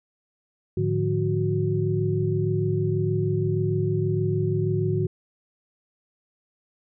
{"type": "tone cluster", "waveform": "sine", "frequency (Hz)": [107.1, 148.9, 175.3, 368.6], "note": ["A2", "D3", "F3", "F#4"], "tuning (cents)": [-46, 24, 7, -7], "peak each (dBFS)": [-25, -26, -31, -26], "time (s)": [0.77, 5.07], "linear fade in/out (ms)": 5, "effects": []}